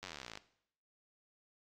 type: slowing click train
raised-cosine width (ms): 0.2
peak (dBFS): -27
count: 25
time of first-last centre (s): 0.03-0.374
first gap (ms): 10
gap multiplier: 1.03
effects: noise-tail reverb RT60 0.7 s tail -18 dB re dry + AAC 48 kbps